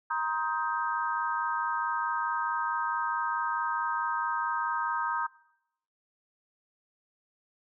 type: chord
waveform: sine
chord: C minor seventh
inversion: third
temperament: just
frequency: 941.9 / 1046.5 / 1255.8 / 1569.8 Hz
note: Bb5 / C6 / Eb6 / G6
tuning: +18 / 0 / +16 / +2 cents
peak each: -31 / -37 / -32 / -34 dBFS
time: 0.1-5.27 s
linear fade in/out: 10 ms
effects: noise-tail reverb RT60 0.8 s tail -22 dB re dry